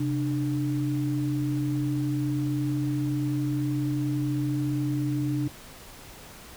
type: tone pair together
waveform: sine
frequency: 132.83 / 298.2 Hz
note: C3 / D4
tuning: +26 / +27 cents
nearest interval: octave + major second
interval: 1401 cents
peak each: -27 dBFS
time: 0-5.48 s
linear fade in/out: 5 ms
effects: pink hiss -46 dBFS RMS until 6.56 s